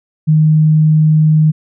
sine tone, 155.2 Hz, D#3, 4 cents flat, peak -6 dBFS, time 0.27-1.52 s, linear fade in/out 20 ms, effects none

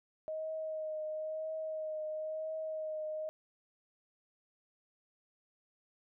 sine tone with vibrato, 626 Hz, D#5, 10 cents sharp, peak -36 dBFS, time 0.28-3.29 s, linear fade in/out 0 ms, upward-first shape triangle, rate 0.99 Hz, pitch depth 24 cents each way, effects none

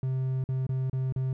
triangle tone with dropouts, 130.81 Hz, C3, in tune, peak -24 dBFS, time 0.03-1.33 s, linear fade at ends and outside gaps 2 ms, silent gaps 0.44-0.489 / 0.667-0.692 / 0.898-0.93 / 1.124-1.161 s, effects none

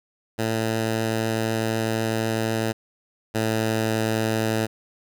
10% pulse tone pair in turn, 112 / 110.97 Hz, A2 / A2, +31 / +15 cents, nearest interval unison, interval 16 cents, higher first, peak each -14 / -13 dBFS, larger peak second, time 0.38-2.73 / 3.34-4.67 s, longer first, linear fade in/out 20 ms, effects none

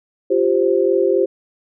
sine chord, F suspended second, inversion none, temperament just, 349.2 / 392.9 / 523.8 Hz, F4 / G4 / C5, 0 / +4 / +2 cents, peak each -18 / -16 / -18 dBFS, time 0.3-1.26 s, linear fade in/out 10 ms, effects none

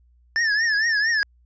square tone with vibrato, 1759 Hz, A6, 1 cent flat, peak -19 dBFS, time 0.36-1.23 s, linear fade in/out 0 ms, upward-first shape triangle, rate 4.4 Hz, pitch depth 130 cents each way, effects added 60 Hz sine -54 dBFS peak until 1.45 s + resampled to 16000 Hz

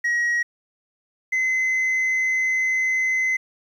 sine tone pair in turn, 1900 / 2047 Hz, A#6 / C7, +33 / -38 cents, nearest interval minor second, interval 129 cents, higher second, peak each -16 dBFS, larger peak neither, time 0.04-0.43 / 1.32-3.37 s, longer second, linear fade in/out 10 ms, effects tanh soft clip ceiling -18 dBFS + 9-bit

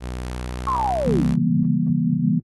sawtooth tone with pitch glide, 61.9 to 65.58 Hz, B1 to C2, +5 to +5 cents, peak -23 dBFS, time 0-1.37 s, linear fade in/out 50 ms, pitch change +100 cents, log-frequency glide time 0.55-1.22 s
sine linear sweep, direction down, 1108.7 to 220 Hz, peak -20 dBFS, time 0.67-1.26 s, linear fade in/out 2 ms
sine chord, C# diminished seventh, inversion none, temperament just, 138.59 / 166.31 / 199.57 / 239.5 Hz, C#3 / E3 / G3 / Bb3, 0 / +16 / +31 / +47 cents, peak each -26 / -21 / -25 / -22 dBFS, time 1.05-2.4 s, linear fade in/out 10 ms
effects AAC 32 kbps

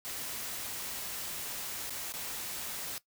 white noise with dropouts, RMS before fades -39 dBFS, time 0.05-2.98 s, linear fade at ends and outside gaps 0 ms, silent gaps 1.896-1.905 / 2.122-2.138 s, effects noise-tail reverb RT60 0.1 s tail -17 dB re dry

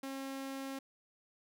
sawtooth tone, 270 Hz, C#4, 45 cents flat, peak -36 dBFS, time 0.03-0.79 s, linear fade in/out 5 ms, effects none

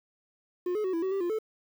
triangle tone with pitch steps, 357.7 / 425.5 / 373.6 / 332.4 / 378.5 / 391.5 / 348.9 / 437 Hz, F4 / G#4 / F#4 / E4 / F#4 / G4 / F4 / A4, +41 / +42 / +17 / +15 / +39 / -2 / -2 / -12 cents, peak -25 dBFS, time 0.66-1.388 s, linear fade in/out 5 ms, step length 91 ms, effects 9-bit

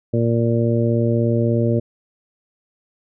harmonic tone, 116.54 Hz, A#2, in tune, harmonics 1 / 2 / 3 / 4 / 5, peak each -18 / -21 / -23 / -24 / -25 dBFS, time 0.13-1.8 s, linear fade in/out 10 ms, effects none

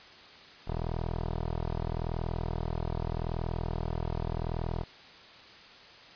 15% pulse tone with low-pass filter, 40.82 Hz, E1, 16 cents flat, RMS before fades -33 dBFS, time 0.67-4.84 s, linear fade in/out 10 ms, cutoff 890 Hz, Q 1.7, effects white hiss -51 dBFS RMS until 6.15 s + resampled to 11025 Hz

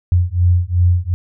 sine beating tone pair, 87.31 / 90.01 Hz, F2 / F#2, 0 / -47 cents, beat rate 2.7 Hz, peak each -14 dBFS, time 0.12-1.14 s, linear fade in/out 0 ms, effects none

